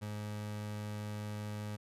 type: tone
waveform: 30% pulse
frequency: 105.1 Hz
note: G#2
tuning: 21 cents sharp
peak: -36 dBFS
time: 0.01-1.77 s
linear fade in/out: 20 ms
effects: resampled to 32000 Hz